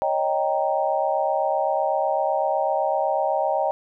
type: chord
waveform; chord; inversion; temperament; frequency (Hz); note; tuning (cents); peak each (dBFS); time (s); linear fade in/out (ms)
sine; Eb dominant seventh; third; equal; 554.4 / 622.3 / 784 / 932.3; Db5 / Eb5 / G5 / Bb5; 0 / 0 / 0 / 0; -26 / -24 / -24 / -28; 0.02-3.71; 0
effects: none